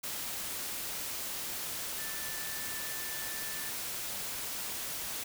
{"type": "tone in noise", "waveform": "sine", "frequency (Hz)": 1764, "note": "A6", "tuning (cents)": 4, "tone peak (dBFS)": -45, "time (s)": [1.98, 3.7], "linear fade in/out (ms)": 10, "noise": "white", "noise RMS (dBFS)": -38, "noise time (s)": [0.03, 5.24], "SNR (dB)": -10, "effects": []}